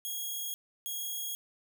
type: tone pair in turn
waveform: 5% pulse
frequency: 3293 / 3293 Hz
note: G#7 / G#7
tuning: -15 / -15 cents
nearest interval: unison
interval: 0 cents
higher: neither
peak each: -26 dBFS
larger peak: neither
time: 0.05-0.54 / 0.86-1.35 s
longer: neither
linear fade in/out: 0 ms
effects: none